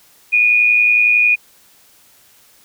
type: tone with amplitude modulation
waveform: sine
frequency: 2452 Hz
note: D#7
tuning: 26 cents flat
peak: -7 dBFS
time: 0.32-1.36 s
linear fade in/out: 20 ms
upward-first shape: sine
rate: 111 Hz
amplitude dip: 50%
effects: white hiss -50 dBFS RMS until 2.64 s